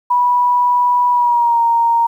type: tone with pitch glide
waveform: sine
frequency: 979 to 929.9 Hz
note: B5 to A#5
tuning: -15 to -5 cents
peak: -10 dBFS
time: 0.1-2.07 s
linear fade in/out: 10 ms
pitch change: -90 cents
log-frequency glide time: 1.1-1.61 s
effects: 8-bit